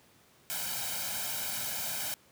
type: noise with comb filter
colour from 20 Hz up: white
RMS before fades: -35 dBFS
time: 0.5-2.14 s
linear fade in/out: 0 ms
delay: 1.3 ms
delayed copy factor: +0.75
effects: pink hiss -62 dBFS RMS until 2.31 s + high-pass 100 Hz 12 dB/octave